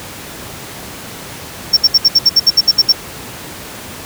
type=tone bursts; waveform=triangle; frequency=5460 Hz; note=F8; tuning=40 cents flat; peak=-3 dBFS; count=12; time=1.73-2.925 s; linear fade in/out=10 ms; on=40 ms; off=65 ms; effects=pink hiss -29 dBFS RMS until 4.05 s + high-pass 80 Hz 12 dB/octave